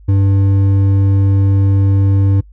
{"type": "tone with hard clipping", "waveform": "sine", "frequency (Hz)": 98, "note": "G2", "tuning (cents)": 0, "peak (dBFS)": -10, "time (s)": [0.08, 2.41], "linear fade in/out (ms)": 10, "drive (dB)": 7, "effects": ["noise-tail reverb RT60 0.1 s tail -24 dB re dry", "added 50 Hz sine -37 dBFS peak until 2.52 s"]}